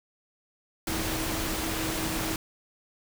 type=tone in noise; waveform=sine; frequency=320 Hz; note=D#4; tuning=49 cents sharp; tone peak=-35 dBFS; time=0.87-2.36 s; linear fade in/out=2 ms; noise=pink; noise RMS=-31 dBFS; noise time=0.87-2.36 s; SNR=-7 dB; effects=none